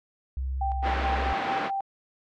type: tone with vibrato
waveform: sine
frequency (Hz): 65.7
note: C2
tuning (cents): +8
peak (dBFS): -27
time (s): 0.37-1.33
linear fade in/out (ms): 0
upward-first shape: square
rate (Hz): 16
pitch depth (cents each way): 9
type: tone with tremolo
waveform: sine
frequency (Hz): 784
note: G5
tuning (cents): 0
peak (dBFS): -26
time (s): 0.61-1.81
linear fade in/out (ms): 5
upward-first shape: square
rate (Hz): 4.6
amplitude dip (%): 50
type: band-pass noise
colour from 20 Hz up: white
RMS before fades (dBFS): -31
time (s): 0.82-1.71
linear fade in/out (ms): 50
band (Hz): 170 to 1700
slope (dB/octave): 12
effects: low-pass 4000 Hz 12 dB/octave